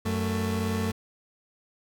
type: tone pair together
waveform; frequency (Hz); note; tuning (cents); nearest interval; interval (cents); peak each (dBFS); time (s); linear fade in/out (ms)
30% pulse; 93.26 / 221.8; F#2 / A3; +14 / +14; octave + minor third; 1500; -26; 0.05-0.92; 10
effects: none